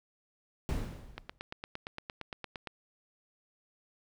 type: noise with exponential decay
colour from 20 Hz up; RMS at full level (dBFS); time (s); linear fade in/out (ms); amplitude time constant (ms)
brown; -29; 0.69-1.38; 0; 150
type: click train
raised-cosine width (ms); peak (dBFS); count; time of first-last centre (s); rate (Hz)
0.3; -23; 14; 1.18-2.673; 8.71
effects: none